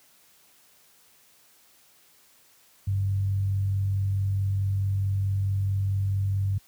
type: tone with frequency modulation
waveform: sine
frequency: 98 Hz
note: G2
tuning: in tune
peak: -22 dBFS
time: 2.87-6.58 s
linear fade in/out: 5 ms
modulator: 44.6 Hz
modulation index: 0.22
effects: white hiss -59 dBFS RMS until 6.67 s + high-pass 60 Hz 12 dB/octave